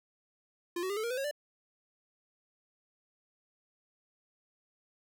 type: tone with pitch steps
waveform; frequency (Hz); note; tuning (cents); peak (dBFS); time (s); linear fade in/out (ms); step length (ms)
square; 347.5 / 374.6 / 403.8 / 435.3 / 469.2 / 505.8 / 545.3 / 587.8; F4 / F#4 / G#4 / A4 / A#4 / B4 / C#5 / D5; -9 / +21 / -49 / -19 / +11 / +41 / -29 / +1; -33; 0.76-1.312; 5; 69
effects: none